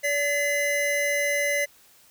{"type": "tone pair together", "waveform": "square", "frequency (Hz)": [575.4, 2040], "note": ["D5", "C7"], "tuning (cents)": [-36, -44], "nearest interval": "octave + minor seventh", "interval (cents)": 2192, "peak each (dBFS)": [-27, -25], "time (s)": [0.03, 1.66], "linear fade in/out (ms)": 20, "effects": ["white hiss -56 dBFS RMS until 2.1 s"]}